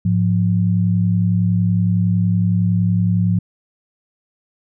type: tone pair together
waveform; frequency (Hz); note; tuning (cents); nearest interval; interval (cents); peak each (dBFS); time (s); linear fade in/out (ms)
sine; 105.9 / 176.72; G#2 / F3; +34 / +21; major sixth; 887; -16; 0.05-3.39; 5
effects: none